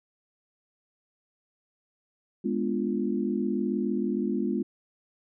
sine chord, G# diminished seventh, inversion none, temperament equal, 207.7 / 246.9 / 293.7 / 349.2 Hz, G#3 / B3 / D4 / F4, 0 / 0 / 0 / 0 cents, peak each -29 / -30 / -34 / -31 dBFS, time 2.44-4.63 s, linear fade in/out 10 ms, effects none

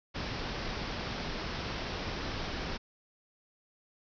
pink low-pass noise, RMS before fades -37 dBFS, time 0.14-2.78 s, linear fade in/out 20 ms, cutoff 5600 Hz, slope 96 dB/octave, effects none

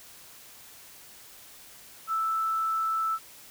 sine tone, 1318.5 Hz, E6, in tune, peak -25 dBFS, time 2.07-3.19 s, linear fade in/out 50 ms, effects white hiss -50 dBFS RMS until 3.5 s

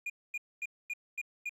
triangle tone bursts, 2430 Hz, D#7, 42 cents flat, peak -32 dBFS, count 6, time 0.06-1.494 s, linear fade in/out 5 ms, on 39 ms, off 240 ms, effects none

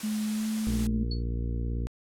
white noise, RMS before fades -40 dBFS, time 0-0.87 s, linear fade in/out 2 ms
sine tone with pitch glide, 214.2 to 218.2 Hz, A3 to A3, -46 to -14 cents, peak -27 dBFS, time 0.03-1.04 s, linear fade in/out 10 ms, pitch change +32 cents, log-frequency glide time 0.3-0.47 s
harmonic tone, 58.27 Hz, A#1, in tune, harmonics 1 / 2 / 3 / 4 / 5 / 6 / 7 / 8, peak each -29 / -34 / -44 / -40 / -44 / -47 / -49 / -47 dBFS, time 0.67-1.87 s, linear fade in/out 0 ms
sine tone with exponential decay, 4409 Hz, C#8, 10 cents flat, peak -32 dBFS, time 1.11-1.23 s, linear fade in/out 5 ms, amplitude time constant 25 ms
effects low-pass 11000 Hz 12 dB/octave

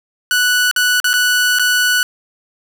sawtooth tone with dropouts, 1480 Hz, F#6, in tune, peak -8 dBFS, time 0.31-2.03 s, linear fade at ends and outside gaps 1 ms, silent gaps 0.713-0.762 / 1.001-1.043 / 1.132-1.138 / 1.587-1.595 s, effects none

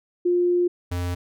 sine / square tone pair in turn, 353.3 / 88.5 Hz, F4 / F2, +20 / +23 cents, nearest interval 2 octaves, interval 2397 cents, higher first, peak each -17 / -25 dBFS, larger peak first, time 0.25-0.68 / 0.91-1.15 s, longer first, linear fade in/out 10 ms, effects none

